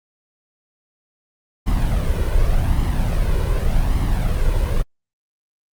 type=noise with flanger; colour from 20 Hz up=brown; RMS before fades=-17 dBFS; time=1.66-4.83 s; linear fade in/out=20 ms; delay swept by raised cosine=0.97 to 2.07 ms; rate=0.86 Hz; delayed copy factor=+0.55; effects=Opus 48 kbps